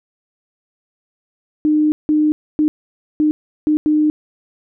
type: tone bursts at uneven times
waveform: sine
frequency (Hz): 304.2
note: D#4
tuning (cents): -39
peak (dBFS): -11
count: 6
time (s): 1.65-1.92 / 2.09-2.32 / 2.59-2.68 / 3.2-3.31 / 3.67-3.77 / 3.86-4.1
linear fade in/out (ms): 0
effects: none